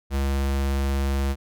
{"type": "tone", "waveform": "square", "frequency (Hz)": 68.6, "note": "C#2", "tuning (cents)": -17, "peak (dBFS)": -22, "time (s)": [0.1, 1.36], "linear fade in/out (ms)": 50, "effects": []}